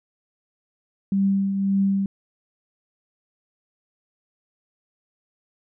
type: tone with tremolo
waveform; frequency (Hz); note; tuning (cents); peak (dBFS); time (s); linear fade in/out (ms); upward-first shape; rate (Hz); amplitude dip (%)
sine; 196; G3; 0; -16; 1.12-2.06; 2; triangle; 1.8; 50
effects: none